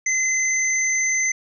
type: tone pair together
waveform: sine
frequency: 2054 / 6155 Hz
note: C7 / G8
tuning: -33 / -33 cents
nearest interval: octave + perfect fifth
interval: 1900 cents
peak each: -21 dBFS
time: 0.06-1.32 s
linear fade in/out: 5 ms
effects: none